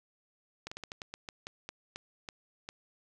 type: slowing click train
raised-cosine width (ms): 0.2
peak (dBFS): -23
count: 13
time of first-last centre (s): 0.67-2.689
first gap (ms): 45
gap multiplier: 1.22
effects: none

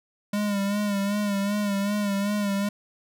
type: tone with vibrato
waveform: square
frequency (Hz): 202.9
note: G#3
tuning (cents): -40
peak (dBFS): -24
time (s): 0.33-2.69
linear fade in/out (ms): 5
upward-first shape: sine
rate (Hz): 2.6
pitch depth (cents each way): 48
effects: none

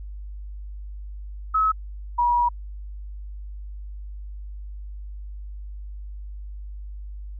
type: tone pair in turn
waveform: sine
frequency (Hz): 1288 / 961.6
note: E6 / B5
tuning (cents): -41 / -46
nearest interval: perfect fourth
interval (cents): 505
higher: first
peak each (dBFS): -17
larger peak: neither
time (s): 1.54-1.72 / 2.18-2.49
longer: second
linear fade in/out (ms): 10
effects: added 50 Hz sine -33 dBFS peak until 7.39 s

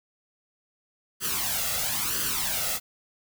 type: noise with flanger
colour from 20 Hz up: white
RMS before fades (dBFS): -28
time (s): 1.2-2.8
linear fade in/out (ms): 50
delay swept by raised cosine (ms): 0.64 to 1.52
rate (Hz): 1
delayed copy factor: +0.7
effects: none

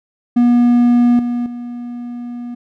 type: tone with level steps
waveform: triangle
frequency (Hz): 241.2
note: B3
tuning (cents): -41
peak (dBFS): -6 / -14 / -22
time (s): 0.36-2.55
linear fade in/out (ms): 10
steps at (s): 1.19 / 1.46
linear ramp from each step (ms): 2
effects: none

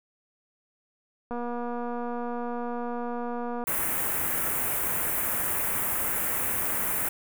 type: click train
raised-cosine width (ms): 1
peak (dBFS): -21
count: 560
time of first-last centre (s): 1.31-3.639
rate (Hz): 240
type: band-stop noise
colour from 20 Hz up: white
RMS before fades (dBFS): -28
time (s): 3.67-7.09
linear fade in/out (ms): 5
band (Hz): 2200 to 9400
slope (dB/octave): 24
effects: none

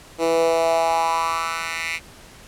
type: tone with high-pass filter sweep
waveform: 10% pulse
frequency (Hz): 164.81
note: E3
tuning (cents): 0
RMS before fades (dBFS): -21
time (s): 0.18-2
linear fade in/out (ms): 50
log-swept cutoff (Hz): 390 to 2200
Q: 4
effects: pink hiss -45 dBFS RMS until 2.47 s + low-pass 11000 Hz 12 dB/octave

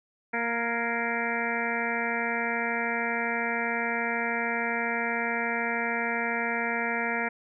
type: harmonic tone with a mistuned harmonic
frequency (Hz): 233.1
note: A#3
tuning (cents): 0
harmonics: 1 / 2 / 3 / 4 / 6 / 7 / 8 / 9 / 10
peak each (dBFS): -35 / -35 / -35 / -35 / -35 / -35 / -35 / -35 / -35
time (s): 0.33-7.29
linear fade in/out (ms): 10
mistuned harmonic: 7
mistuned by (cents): +32
effects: none

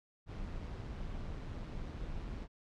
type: noise with amplitude modulation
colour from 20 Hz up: brown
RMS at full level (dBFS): -40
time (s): 0.26-2.48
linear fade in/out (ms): 50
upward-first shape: sine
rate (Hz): 167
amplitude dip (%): 45
effects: low-pass 5000 Hz 12 dB/octave

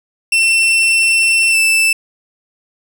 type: tone with pitch glide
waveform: 40% pulse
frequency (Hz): 2695 to 2647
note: E7 to E7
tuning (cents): +38 to +7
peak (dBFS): -9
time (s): 0.32-1.93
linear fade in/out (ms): 5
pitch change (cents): -31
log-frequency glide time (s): 1.51-1.56
effects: none

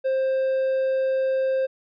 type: tone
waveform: triangle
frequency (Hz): 528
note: C5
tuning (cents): +16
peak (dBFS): -18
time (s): 0.04-1.67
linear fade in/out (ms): 20
effects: resampled to 11025 Hz

